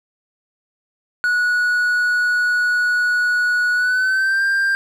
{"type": "tone with pitch glide", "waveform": "triangle", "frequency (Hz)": [1464, 1587.3], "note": ["F#6", "G6"], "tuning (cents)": [-19, 21], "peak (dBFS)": -13, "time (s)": [1.24, 4.75], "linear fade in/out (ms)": 0, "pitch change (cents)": 140, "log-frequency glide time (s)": [3.74, 4.43], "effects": []}